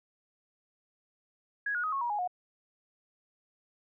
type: tone with pitch steps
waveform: sine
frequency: 1661.2 / 1446.2 / 1259 / 1096 / 954.1 / 830.6 / 723.1 Hz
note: G#6 / F#6 / D#6 / C#6 / A#5 / G#5 / F#5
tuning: 0 / -40 / +20 / -20 / +40 / 0 / -40 cents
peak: -29 dBFS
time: 1.66-2.276 s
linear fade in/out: 5 ms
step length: 88 ms
effects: none